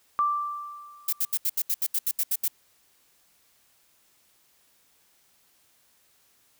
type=tone with exponential decay; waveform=sine; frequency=1174.7 Hz; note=D6; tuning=in tune; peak=-19 dBFS; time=0.19-1.34 s; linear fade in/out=0 ms; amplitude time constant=250 ms
type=noise bursts; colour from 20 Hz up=violet; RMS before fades=-25 dBFS; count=12; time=1.08-2.481 s; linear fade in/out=5 ms; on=48 ms; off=75 ms
effects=white hiss -64 dBFS RMS until 6.59 s